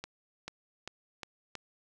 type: accelerating click train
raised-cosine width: 0.2 ms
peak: -22 dBFS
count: 5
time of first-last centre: 0.04-1.553 s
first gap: 440 ms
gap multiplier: 0.9
effects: none